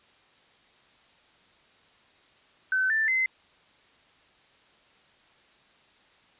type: tone with pitch steps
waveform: sine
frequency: 1524 / 1771 / 2058 Hz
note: G6 / A6 / C7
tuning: -49 / +11 / -29 cents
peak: -22 dBFS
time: 2.72-3.26 s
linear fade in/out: 2 ms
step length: 180 ms
effects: white hiss -60 dBFS RMS until 6.39 s + resampled to 8000 Hz